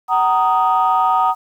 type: chord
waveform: sine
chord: D# minor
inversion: first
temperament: equal with one note detuned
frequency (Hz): 753.4 / 932.3 / 1244.5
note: F#5 / A#5 / D#6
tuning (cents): +31 / 0 / 0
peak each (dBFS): -16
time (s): 0.08-1.35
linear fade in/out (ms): 50
effects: tanh soft clip ceiling -5 dBFS + 8-bit